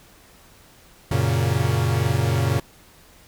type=chord; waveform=45% pulse; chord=F# major; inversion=none; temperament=equal; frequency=92.5 / 116.54 / 138.59 Hz; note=F#2 / A#2 / C#3; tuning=0 / 0 / 0 cents; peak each=-24 / -22 / -23 dBFS; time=1.11-2.6 s; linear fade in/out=5 ms; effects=pink hiss -51 dBFS RMS until 3.27 s